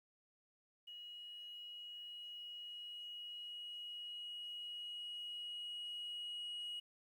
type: tone with level ramp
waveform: sine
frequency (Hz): 2900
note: F#7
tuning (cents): -35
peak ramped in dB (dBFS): -49 to -40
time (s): 0.87-6.8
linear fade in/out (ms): 10
effects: tanh soft clip ceiling -41 dBFS + 12-bit